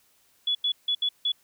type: tone bursts at uneven times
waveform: sine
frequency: 3407 Hz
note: G#7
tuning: 44 cents sharp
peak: -22 dBFS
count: 5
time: 0.47-0.55 / 0.64-0.72 / 0.88-0.95 / 1.02-1.09 / 1.25-1.32 s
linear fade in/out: 5 ms
effects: white hiss -64 dBFS RMS until 1.43 s